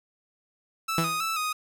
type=tone with vibrato; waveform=sawtooth; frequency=1281 Hz; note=E6; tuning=50 cents flat; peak=-23 dBFS; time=0.88-1.53 s; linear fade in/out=10 ms; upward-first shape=square; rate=3.1 Hz; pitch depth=49 cents each way
type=tone with exponential decay; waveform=sawtooth; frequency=164.81 Hz; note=E3; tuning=in tune; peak=-17 dBFS; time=0.98-1.27 s; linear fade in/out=2 ms; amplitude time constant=61 ms
effects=none